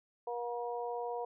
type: harmonic tone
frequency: 239.1 Hz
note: A#3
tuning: 44 cents sharp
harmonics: 2 / 3 / 4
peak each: -38 / -40 / -42 dBFS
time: 0.27-1.25 s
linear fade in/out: 5 ms
effects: none